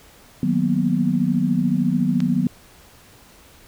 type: chord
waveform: sine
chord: B major seventh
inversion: first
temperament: equal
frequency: 155.56 / 185 / 233.1 / 246.9 Hz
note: D#3 / F#3 / A#3 / B3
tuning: 0 / 0 / 0 / 0 cents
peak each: -24 / -21 / -24 / -21 dBFS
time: 0.43-2.47 s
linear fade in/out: 2 ms
type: click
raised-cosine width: 0.2 ms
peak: -15 dBFS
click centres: 2.204 s
effects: pink hiss -49 dBFS RMS until 3.67 s